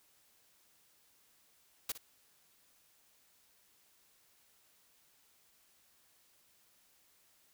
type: noise with echo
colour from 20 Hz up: white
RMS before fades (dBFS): -36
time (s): 1.89-1.92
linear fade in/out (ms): 5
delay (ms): 58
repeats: 1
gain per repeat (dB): -13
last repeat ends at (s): 1.978
effects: white hiss -69 dBFS RMS until 7.53 s